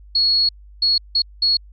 sine tone bursts at uneven times, 4340 Hz, C#8, 37 cents flat, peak -13 dBFS, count 4, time 0.15-0.49 / 0.82-0.98 / 1.15-1.22 / 1.42-1.57 s, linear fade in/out 5 ms, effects added 50 Hz sine -40 dBFS peak until 1.72 s + MP3 48 kbps

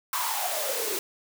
white noise with high-pass filter sweep, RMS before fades -29 dBFS, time 0.13-0.99 s, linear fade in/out 2 ms, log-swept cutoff 1100 to 370 Hz, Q 9.7, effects none

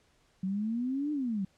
sine exponential two-way sweep, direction up then down, 184.2 to 304.6 to 184.2 Hz, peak -29 dBFS, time 0.43-1.45 s, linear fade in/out 5 ms, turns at 1.12 s, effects pink hiss -68 dBFS RMS until 1.57 s + low-pass 8000 Hz 12 dB/octave

